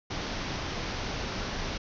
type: low-pass noise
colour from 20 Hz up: pink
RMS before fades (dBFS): -34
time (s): 0.1-1.78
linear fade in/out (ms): 10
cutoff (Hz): 6100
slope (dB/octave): 96
effects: none